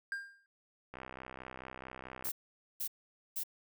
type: tone with exponential decay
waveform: triangle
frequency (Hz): 1600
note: G6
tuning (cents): +35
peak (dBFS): -31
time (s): 0.12-0.46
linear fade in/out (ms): 1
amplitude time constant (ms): 73
type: click train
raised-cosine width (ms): 0.5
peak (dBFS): -30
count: 88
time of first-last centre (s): 0.94-2.287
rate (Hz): 64.6
type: noise bursts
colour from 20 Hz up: violet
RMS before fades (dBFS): -37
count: 3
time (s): 2.24-3.437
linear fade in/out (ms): 10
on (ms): 79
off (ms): 480
effects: none